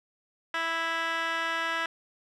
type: tone with band-pass filter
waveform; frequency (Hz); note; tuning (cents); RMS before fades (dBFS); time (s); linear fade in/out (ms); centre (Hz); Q
15% pulse; 329.6; E4; 0; -30; 0.54-1.86; 2; 2000; 4.4
effects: none